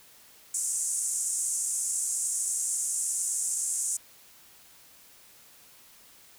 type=band-pass noise; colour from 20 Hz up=pink; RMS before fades=-30 dBFS; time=0.54-3.97 s; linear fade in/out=5 ms; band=6900 to 9700 Hz; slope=48 dB/octave; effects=white hiss -55 dBFS RMS until 6.38 s